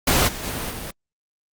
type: noise with level steps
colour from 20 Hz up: pink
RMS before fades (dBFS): -18 / -32 / -28 / -32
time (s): 0.07-0.91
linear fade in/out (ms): 5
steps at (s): 0.27 / 0.43 / 0.7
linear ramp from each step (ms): 20
effects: Opus 48 kbps